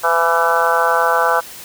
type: harmonic tone with a mistuned harmonic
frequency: 167.8 Hz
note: E3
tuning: 31 cents sharp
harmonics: 3 / 4 / 5 / 6 / 7 / 8 / 9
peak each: -20 / -20 / -20 / -20 / -20 / -20 / -20 dBFS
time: 0.03-1.41 s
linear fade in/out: 20 ms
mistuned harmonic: 6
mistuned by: -30 cents
effects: white hiss -35 dBFS RMS until 1.64 s